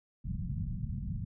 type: low-pass noise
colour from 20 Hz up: white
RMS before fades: -36 dBFS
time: 0.24-1.25 s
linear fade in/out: 10 ms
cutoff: 190 Hz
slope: 48 dB/octave
effects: none